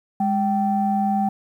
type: tone pair together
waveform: sine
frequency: 205.4 / 775.9 Hz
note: G#3 / G5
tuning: -19 / -18 cents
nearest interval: octave + major seventh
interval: 2301 cents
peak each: -20 dBFS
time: 0.2-1.29 s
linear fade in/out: 5 ms
effects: tanh soft clip ceiling -10 dBFS + 9-bit